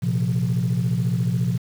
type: chord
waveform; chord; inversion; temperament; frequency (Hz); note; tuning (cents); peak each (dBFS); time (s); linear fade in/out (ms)
sine; Bb suspended second; none; equal; 116.54 / 130.81 / 174.61; Bb2 / C3 / F3; 0 / 0 / 0; -22; 0.02-1.58; 20
effects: tanh soft clip ceiling -14 dBFS + 7-bit